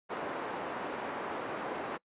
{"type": "band-pass noise", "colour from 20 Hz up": "pink", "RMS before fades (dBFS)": -38, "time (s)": [0.09, 1.98], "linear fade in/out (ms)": 20, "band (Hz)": [360, 1400], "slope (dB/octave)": 12, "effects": ["noise-tail reverb RT60 0.1 s tail -24 dB re dry", "resampled to 8000 Hz"]}